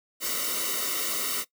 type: noise with comb filter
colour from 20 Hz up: white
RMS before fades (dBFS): -29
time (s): 0.2-1.45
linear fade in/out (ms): 50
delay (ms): 1.2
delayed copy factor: -0.95
effects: noise-tail reverb RT60 0.1 s tail -19 dB re dry + high-pass 200 Hz 12 dB/octave